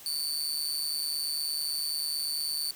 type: tone with amplitude modulation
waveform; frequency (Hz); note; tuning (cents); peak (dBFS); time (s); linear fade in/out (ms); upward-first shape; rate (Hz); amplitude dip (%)
sawtooth; 4524; C#8; +34; -23; 0.06-2.71; 2; sine; 149; 85
effects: white hiss -49 dBFS RMS until 2.75 s